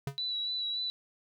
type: tone with exponential decay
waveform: square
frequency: 138.59 Hz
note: C#3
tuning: in tune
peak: -29 dBFS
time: 0.07-0.18 s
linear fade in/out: 2 ms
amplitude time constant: 23 ms
type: tone with vibrato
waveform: sine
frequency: 3938 Hz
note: B7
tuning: 6 cents flat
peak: -31 dBFS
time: 0.18-0.9 s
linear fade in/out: 0 ms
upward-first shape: sine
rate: 3.5 Hz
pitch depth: 24 cents each way
effects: none

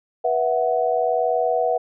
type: chord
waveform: sine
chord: B suspended fourth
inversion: none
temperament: equal with one note detuned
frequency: 487.4 / 659.3 / 740 Hz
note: B4 / E5 / F#5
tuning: -23 / 0 / 0 cents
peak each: -22 dBFS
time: 0.24-1.78 s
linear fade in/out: 10 ms
effects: none

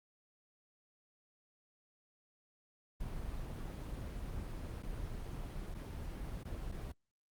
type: noise with dropouts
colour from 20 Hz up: brown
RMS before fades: -42 dBFS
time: 3-6.92 s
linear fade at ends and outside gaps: 5 ms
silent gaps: 4.827-4.831 / 5.743-5.747 / 6.434-6.451 / 6.717-6.721 s
effects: Opus 24 kbps

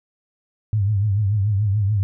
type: tone with vibrato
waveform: sine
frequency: 102.4 Hz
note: G#2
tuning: 24 cents flat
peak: -16 dBFS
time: 0.73-2.03 s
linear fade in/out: 0 ms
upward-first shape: triangle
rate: 6.9 Hz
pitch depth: 130 cents each way
effects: none

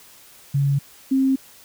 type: tone pair in turn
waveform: sine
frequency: 140 / 266.6 Hz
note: C#3 / C4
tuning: +18 / +33 cents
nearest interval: major seventh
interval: 1115 cents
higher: second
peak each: -16 / -15 dBFS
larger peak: second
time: 0.54-0.79 / 1.11-1.36 s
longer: neither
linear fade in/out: 10 ms
effects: white hiss -48 dBFS RMS until 1.64 s

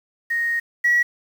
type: tone pair in turn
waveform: sine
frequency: 1864.7 / 1924.9 Hz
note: A#6 / B6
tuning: 0 / -45 cents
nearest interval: minor second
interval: 55 cents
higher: second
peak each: -19 / -13 dBFS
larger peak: second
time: 0.3-0.6 / 0.84-1.03 s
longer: first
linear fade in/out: 10 ms
effects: tanh soft clip ceiling -10 dBFS + 7-bit

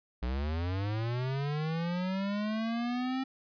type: linear sweep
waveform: square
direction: up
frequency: 58.27 to 265.9 Hz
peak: -31 dBFS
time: 0.22-3.24 s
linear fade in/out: 10 ms
effects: resampled to 11025 Hz

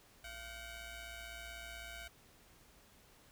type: ring-modulated tone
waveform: 15% pulse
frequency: 740 Hz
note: F#5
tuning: in tune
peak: -37 dBFS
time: 0.24-2.08 s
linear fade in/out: 5 ms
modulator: 798 Hz
effects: pink hiss -64 dBFS RMS until 3.31 s

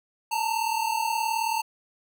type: tone pair together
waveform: square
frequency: 880 / 918.8 Hz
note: A5 / A#5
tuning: 0 / -25 cents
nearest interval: minor second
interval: 75 cents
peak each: -28 dBFS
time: 0.31-1.62 s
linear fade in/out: 10 ms
effects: none

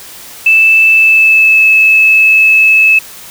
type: tone with pitch glide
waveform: sine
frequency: 2637 to 2602 Hz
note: E7 to E7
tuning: 0 to -23 cents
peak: -3 dBFS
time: 0.46-2.99 s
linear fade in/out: 5 ms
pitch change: -23 cents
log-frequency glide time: 0.91-1.67 s
effects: white hiss -31 dBFS RMS until 3.3 s

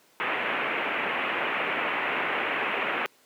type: low-pass noise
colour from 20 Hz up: white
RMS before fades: -28 dBFS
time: 0.2-3.06 s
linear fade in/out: 0 ms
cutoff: 2700 Hz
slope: 48 dB/octave
effects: pink hiss -60 dBFS RMS until 3.25 s + high-pass 300 Hz 12 dB/octave

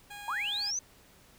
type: tone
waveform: 15% pulse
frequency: 820 Hz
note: G#5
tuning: 22 cents flat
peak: -36 dBFS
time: 0.1-0.71 s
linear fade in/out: 10 ms
type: linear sweep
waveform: sine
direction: up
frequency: 836 to 6272 Hz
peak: -30 dBFS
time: 0.28-0.79 s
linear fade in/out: 2 ms
effects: pink hiss -59 dBFS RMS until 1.38 s

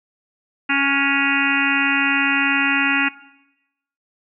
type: harmonic tone with a mistuned harmonic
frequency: 277.2 Hz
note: C#4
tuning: in tune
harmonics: 1 / 3 / 4 / 5 / 6 / 7 / 8 / 9 / 10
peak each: -23 / -28 / -29 / -23 / -25 / -24 / -29 / -23 / -24 dBFS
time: 0.69-3.09 s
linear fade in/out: 10 ms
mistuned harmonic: 5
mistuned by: +31 cents
effects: noise-tail reverb RT60 0.9 s tail -18 dB re dry

